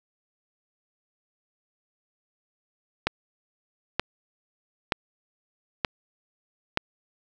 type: click train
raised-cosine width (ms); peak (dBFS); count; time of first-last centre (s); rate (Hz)
0.3; -6; 5; 3.07-6.774; 1.08
effects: none